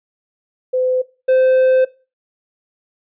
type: tone pair in turn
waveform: sine / triangle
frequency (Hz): 510 / 517.7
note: C5 / C5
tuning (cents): -44 / -18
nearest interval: unison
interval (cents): 26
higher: second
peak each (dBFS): -14 / -8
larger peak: second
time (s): 0.73-1.02 / 1.28-1.85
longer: second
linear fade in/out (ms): 10
effects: noise-tail reverb RT60 0.3 s tail -18 dB re dry + resampled to 8000 Hz